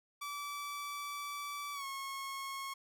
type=tone with pitch glide; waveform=sawtooth; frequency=1155 to 1090.2 Hz; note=D6 to C#6; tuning=-29 to -29 cents; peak=-36 dBFS; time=0.21-2.74 s; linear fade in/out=10 ms; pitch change=-100 cents; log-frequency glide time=1.73-1.85 s; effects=none